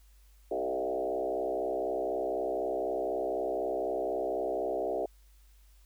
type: tone with frequency modulation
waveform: sine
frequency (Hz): 529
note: C5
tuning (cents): +19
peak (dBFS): -29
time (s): 0.51-5.06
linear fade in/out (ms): 5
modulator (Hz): 64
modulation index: 2.9
effects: added 50 Hz sine -56 dBFS peak until 5.85 s + white hiss -68 dBFS RMS until 5.85 s